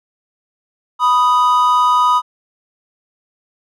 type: tone pair together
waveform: triangle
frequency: 987.8 / 1244.6 Hz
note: B5 / D#6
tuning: 0 / 0 cents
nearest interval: major third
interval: 400 cents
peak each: -11 dBFS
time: 0.99-2.22 s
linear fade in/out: 50 ms
effects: none